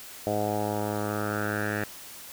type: tone with low-pass filter sweep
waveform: 10% pulse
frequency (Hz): 104.8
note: G#2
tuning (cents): +16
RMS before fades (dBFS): -29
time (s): 0.27-1.84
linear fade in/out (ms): 0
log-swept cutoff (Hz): 670 to 1900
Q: 4.1
effects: white hiss -44 dBFS RMS until 2.32 s